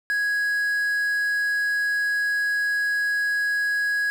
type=tone with quantisation; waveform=triangle; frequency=1661.2 Hz; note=G#6; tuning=in tune; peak=-19 dBFS; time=0.1-4.1 s; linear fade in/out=0 ms; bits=7; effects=none

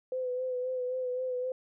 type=tone with vibrato; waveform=sine; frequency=506 Hz; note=B4; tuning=42 cents sharp; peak=-30 dBFS; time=0.12-1.52 s; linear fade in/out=2 ms; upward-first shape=sine; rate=3.8 Hz; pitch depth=32 cents each way; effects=none

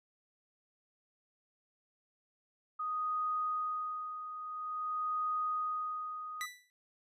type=tone with tremolo; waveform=sine; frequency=1244.5 Hz; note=D#6; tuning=in tune; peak=-31 dBFS; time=2.79-6.46 s; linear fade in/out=10 ms; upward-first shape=sine; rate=0.49 Hz; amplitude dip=65%
type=tone with exponential decay; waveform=sawtooth; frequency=1975.5 Hz; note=B6; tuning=in tune; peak=-31 dBFS; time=6.41-6.7 s; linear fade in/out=0 ms; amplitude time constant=62 ms
effects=resampled to 32000 Hz

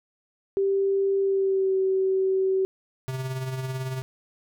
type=tone with pitch glide; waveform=sine; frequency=392 to 381.1 Hz; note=G4 to G4; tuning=0 to -49 cents; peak=-20 dBFS; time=0.57-2.65 s; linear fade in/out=0 ms; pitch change=-49 cents; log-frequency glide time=1.2-1.76 s
type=tone with tremolo; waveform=square; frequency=130.81 Hz; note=C3; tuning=in tune; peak=-27 dBFS; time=3.08-4.02 s; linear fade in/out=0 ms; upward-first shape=triangle; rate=18 Hz; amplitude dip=50%
effects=none

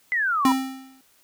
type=exponential sweep; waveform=sine; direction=down; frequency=2053 to 948 Hz; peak=-20 dBFS; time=0.12-0.52 s; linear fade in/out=0 ms
type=tone with exponential decay; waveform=square; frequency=264.3 Hz; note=C4; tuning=18 cents sharp; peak=-15 dBFS; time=0.45-1.01 s; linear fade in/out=2 ms; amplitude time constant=120 ms
effects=white hiss -60 dBFS RMS until 1.23 s

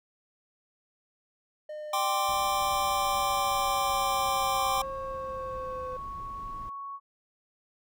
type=linear sweep; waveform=triangle; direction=down; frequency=609 to 510 Hz; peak=-34 dBFS; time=1.69-5.97 s; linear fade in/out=5 ms
type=chord; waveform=square; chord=G suspended fourth; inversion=none; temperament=equal; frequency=784 / 1046.5 / 1174.7 Hz; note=G5 / C6 / D6; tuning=0 / 0 / 0 cents; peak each=-30 / -31 / -32 dBFS; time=1.93-4.82 s; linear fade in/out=5 ms
type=noise; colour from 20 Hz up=brown; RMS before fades=-46 dBFS; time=2.28-6.7 s; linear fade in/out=10 ms
type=tone with pitch glide; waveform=sine; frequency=1104 to 1111 Hz; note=C#6 to C#6; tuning=-7 to +4 cents; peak=-36 dBFS; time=4.55-7 s; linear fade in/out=50 ms; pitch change=+11 cents; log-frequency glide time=5.03-6.51 s
effects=none

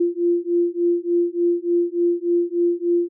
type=beating tone pair; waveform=sine; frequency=344.7 / 348.1 Hz; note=F4 / F4; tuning=-23 / -6 cents; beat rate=3.4 Hz; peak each=-20 dBFS; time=0-3.09 s; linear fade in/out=10 ms; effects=none

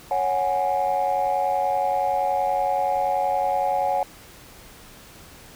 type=chord; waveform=sine; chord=C# suspended fourth; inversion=none; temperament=equal; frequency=554.4 / 740 / 830.6 Hz; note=C#5 / F#5 / G#5; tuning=0 / 0 / 0 cents; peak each=-25 / -22 / -23 dBFS; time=0.11-4.03 s; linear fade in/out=2 ms; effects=tanh soft clip ceiling -14 dBFS + pink hiss -46 dBFS RMS until 5.55 s

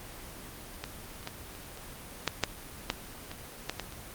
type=clicks; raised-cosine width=0.2 ms; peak=-18 / -28 / -17 / -30 / -25 / -8 / -6 / -9 / -21 / -12 / -15 / -25 dBFS; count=12; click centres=0.84 / 1.229 / 1.274 / 1.551 / 1.774 / 2.277 / 2.437 / 2.901 / 3.315 / 3.696 / 3.797 / 3.924 s; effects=pink hiss -45 dBFS RMS until 4.14 s + Opus 24 kbps

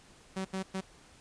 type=tone bursts at uneven times; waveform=sawtooth; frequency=190 Hz; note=F#3; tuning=46 cents sharp; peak=-29 dBFS; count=3; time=0.36-0.45 / 0.53-0.63 / 0.74-0.81 s; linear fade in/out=10 ms; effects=pink hiss -58 dBFS RMS until 1.2 s + resampled to 22050 Hz

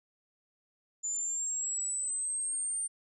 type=linear sweep; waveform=sine; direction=up; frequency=7040 to 8890 Hz; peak=-31 dBFS; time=1.03-2.88 s; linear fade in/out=20 ms; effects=none

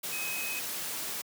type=tone in noise; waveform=sine; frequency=2535 Hz; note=D#7; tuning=32 cents sharp; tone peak=-35 dBFS; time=0.12-0.6 s; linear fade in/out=10 ms; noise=white; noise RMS=-36 dBFS; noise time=0.03-1.22 s; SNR=-2 dB; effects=high-pass 150 Hz 12 dB/octave

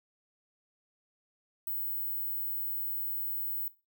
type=tone; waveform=sine; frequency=15990 Hz; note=B9; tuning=20 cents sharp; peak=-31 dBFS; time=1.67-3.68 s; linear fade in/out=2 ms; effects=noise-tail reverb RT60 0.3 s tail -21 dB re dry

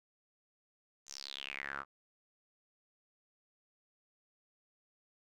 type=tone with band-pass filter sweep; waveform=sawtooth; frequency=69.3 Hz; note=C#2; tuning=in tune; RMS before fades=-44 dBFS; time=1.06-1.85 s; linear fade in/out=50 ms; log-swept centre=6700 to 1200 Hz; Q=6.5; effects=none

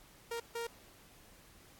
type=tone bursts at uneven times; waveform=sawtooth; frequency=466.2 Hz; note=A#4; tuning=in tune; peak=-33 dBFS; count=2; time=0.31-0.4 / 0.55-0.67 s; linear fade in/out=5 ms; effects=pink hiss -60 dBFS RMS until 1.79 s + AAC 64 kbps

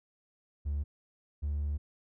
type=tone pair in turn; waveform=triangle; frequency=72.5 / 73.26 Hz; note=D2 / D2; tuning=-22 / -4 cents; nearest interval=unison; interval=18 cents; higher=second; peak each=-27 dBFS; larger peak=neither; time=0.65-0.84 / 1.42-1.78 s; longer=second; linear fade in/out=20 ms; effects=tanh soft clip ceiling -25 dBFS

